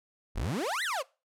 30% pulse exponential two-way sweep, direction up then down, 35.04 to 2077 to 480.1 Hz, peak -27 dBFS, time 0.35-1.03 s, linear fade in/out 20 ms, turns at 0.83 s, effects noise-tail reverb RT60 0.3 s tail -22 dB re dry + low-pass 12000 Hz 12 dB/octave

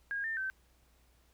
sine tone with pitch steps, 1630 / 1800 / 1545 Hz, G#6 / A6 / G6, -33 / +39 / -26 cents, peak -33 dBFS, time 0.11-0.5 s, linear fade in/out 0 ms, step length 130 ms, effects added 60 Hz sine -66 dBFS peak until 1.33 s + pink hiss -70 dBFS RMS until 1.33 s

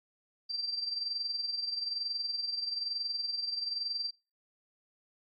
sine tone with amplitude modulation, 4700 Hz, D8, 1 cent sharp, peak -30 dBFS, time 0.49-4.11 s, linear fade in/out 20 ms, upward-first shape sine, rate 21.1 Hz, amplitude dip 60%, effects noise-tail reverb RT60 0.3 s tail -24 dB re dry + AAC 32 kbps

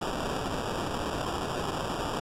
blue noise with sample-and-hold, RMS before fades -32 dBFS, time 0.01-2.2 s, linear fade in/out 10 ms, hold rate 2100 Hz, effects low-pass 9000 Hz 12 dB/octave

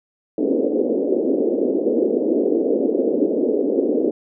white band-pass noise, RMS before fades -19 dBFS, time 0.38-4.11 s, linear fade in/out 2 ms, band 240 to 510 Hz, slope 48 dB/octave, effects none

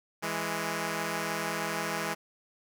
5% pulse tone pair together, 164.81 / 207.6 Hz, E3 / G#3, 0 / 0 cents, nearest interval major third, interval 400 cents, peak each -22 / -22 dBFS, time 0.22-2.15 s, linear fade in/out 20 ms, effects none

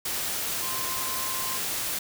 sine tone in noise, 1046.5 Hz, C6, in tune, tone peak -36 dBFS, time 0.62-1.58 s, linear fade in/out 5 ms, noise white, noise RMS -30 dBFS, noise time 0.05-1.99 s, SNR -9 dB, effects none

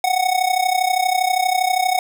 square tone with amplitude modulation, 740 Hz, F#5, in tune, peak -13 dBFS, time 0.04-1.99 s, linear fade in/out 2 ms, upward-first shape sine, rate 32.5 Hz, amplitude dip 80%, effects none

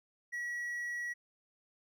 triangle tone, 1925 Hz, B6, 45 cents flat, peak -34 dBFS, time 0.32-1.14 s, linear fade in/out 20 ms, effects none

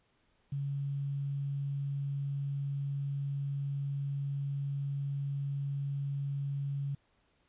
sine tone with quantisation, 140 Hz, C#3, 18 cents sharp, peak -32 dBFS, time 0.52-6.95 s, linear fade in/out 5 ms, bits 10, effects pink hiss -72 dBFS RMS until 7.48 s + resampled to 8000 Hz

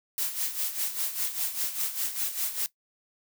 blue noise with tremolo, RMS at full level -28 dBFS, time 0.18-2.66 s, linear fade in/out 0 ms, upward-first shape sine, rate 5 Hz, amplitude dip 70%, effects noise-tail reverb RT60 0.1 s tail -17 dB re dry

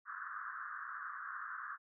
pink band-pass noise, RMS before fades -45 dBFS, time 0.05-1.78 s, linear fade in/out 50 ms, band 1100 to 1700 Hz, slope 96 dB/octave, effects none

